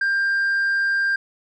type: tone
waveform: sine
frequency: 1592 Hz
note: G6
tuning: 26 cents sharp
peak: -15 dBFS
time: 0.01-1.16 s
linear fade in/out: 5 ms
effects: tanh soft clip ceiling -17 dBFS